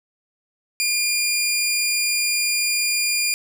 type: tone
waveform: 15% pulse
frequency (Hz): 2411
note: D7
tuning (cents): +45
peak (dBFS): -12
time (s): 0.8-3.34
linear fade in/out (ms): 0
effects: none